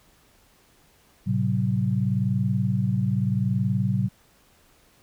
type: chord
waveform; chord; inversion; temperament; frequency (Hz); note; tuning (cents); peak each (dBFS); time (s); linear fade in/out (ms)
sine; F# diminished; first; equal with one note detuned; 110 / 130.81 / 188.99; A2 / C3 / F#3; 0 / 0 / +37; -25; 1.26-4.09; 20
effects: pink hiss -59 dBFS RMS until 5.02 s